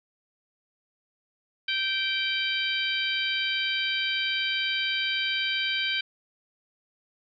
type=harmonic tone with a mistuned harmonic; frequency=779 Hz; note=G5; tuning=11 cents flat; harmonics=2 / 3 / 4 / 5 / 6; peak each=-32 / -30 / -29 / -34 / -36 dBFS; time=1.68-6.01 s; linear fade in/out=5 ms; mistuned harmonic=5; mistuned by=-28 cents; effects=none